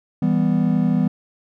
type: chord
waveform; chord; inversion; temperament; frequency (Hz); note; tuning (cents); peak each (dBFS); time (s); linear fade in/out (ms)
triangle; E minor; none; just; 164.81 / 197.78 / 247.2; E3 / G3 / B3; 0 / +16 / +2; -18; 0.22-1.08; 5
effects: none